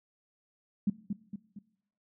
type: tone with echo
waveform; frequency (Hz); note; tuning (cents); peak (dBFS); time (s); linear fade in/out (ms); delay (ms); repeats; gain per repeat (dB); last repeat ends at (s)
sine; 203.7; G#3; -33; -23; 0.87-0.9; 5; 230; 3; -6; 1.59
effects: noise-tail reverb RT60 0.8 s tail -21 dB re dry